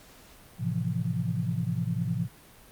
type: chord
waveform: sine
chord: F major seventh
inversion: first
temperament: equal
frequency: 110 / 130.81 / 164.81 / 174.61 Hz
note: A2 / C3 / E3 / F3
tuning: 0 / 0 / 0 / 0 cents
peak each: -32 dBFS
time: 0.58-2.29 s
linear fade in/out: 50 ms
effects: pink hiss -53 dBFS RMS until 2.71 s + Opus 48 kbps